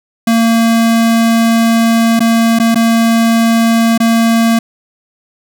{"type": "tone with dropouts", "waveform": "square", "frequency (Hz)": 228.6, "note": "A#3", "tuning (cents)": -34, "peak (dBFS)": -8, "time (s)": [0.27, 4.59], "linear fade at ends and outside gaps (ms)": 5, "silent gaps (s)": [[2.194, 2.204], [2.589, 2.598], [2.746, 2.756], [3.978, 4.001]], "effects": []}